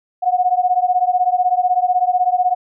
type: beating tone pair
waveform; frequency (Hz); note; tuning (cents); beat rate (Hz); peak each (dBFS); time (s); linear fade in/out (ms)
sine; 720 / 736; F#5 / F#5; -47 / -9; 16; -16; 0.22-2.55; 20
effects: none